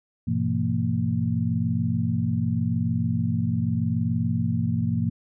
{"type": "tone cluster", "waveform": "sine", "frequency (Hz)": [102, 122.8, 169.3, 229.9], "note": ["G#2", "B2", "E3", "A#3"], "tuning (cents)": [-31, -9, 46, -24], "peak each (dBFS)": -27, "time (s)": [0.27, 5.1], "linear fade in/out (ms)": 10, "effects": []}